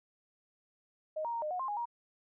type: tone with pitch steps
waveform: sine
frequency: 622 / 938 / 929 / 609 / 727 / 1055 / 827 / 946 Hz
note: D#5 / A#5 / A#5 / D#5 / F#5 / C6 / G#5 / A#5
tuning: -1 / +11 / -6 / -37 / -31 / +14 / -8 / +25 cents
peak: -33 dBFS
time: 1.16-1.856 s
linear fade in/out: 10 ms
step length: 87 ms
effects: none